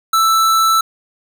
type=tone; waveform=square; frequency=1322 Hz; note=E6; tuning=5 cents sharp; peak=-11 dBFS; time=0.13-0.81 s; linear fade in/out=5 ms; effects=none